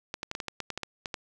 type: clicks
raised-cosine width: 0.2 ms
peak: -16 dBFS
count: 12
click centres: 0.141 / 0.231 / 0.314 / 0.351 / 0.402 / 0.483 / 0.603 / 0.703 / 0.776 / 0.833 / 1.058 / 1.142 s
effects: none